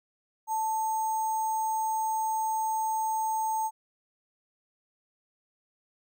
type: tone with sample-and-hold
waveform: sine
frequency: 880 Hz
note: A5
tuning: in tune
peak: -26 dBFS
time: 0.47-3.71 s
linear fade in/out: 50 ms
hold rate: 7350 Hz
effects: none